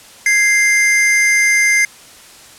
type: tone pair together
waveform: square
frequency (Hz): 1661.2 / 2091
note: G#6 / C7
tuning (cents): 0 / -2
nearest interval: major third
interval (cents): 398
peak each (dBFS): -20 / -11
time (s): 0.26-1.85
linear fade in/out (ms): 2
effects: white hiss -40 dBFS RMS until 2.58 s + low-pass 10000 Hz 12 dB/octave